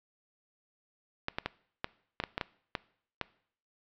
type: clicks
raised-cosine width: 0.3 ms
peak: -15 dBFS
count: 10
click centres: 1.284 / 1.385 / 1.46 / 1.844 / 2.201 / 2.238 / 2.379 / 2.412 / 2.752 / 3.213 s
effects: noise-tail reverb RT60 0.6 s tail -21 dB re dry + low-pass 5000 Hz 12 dB/octave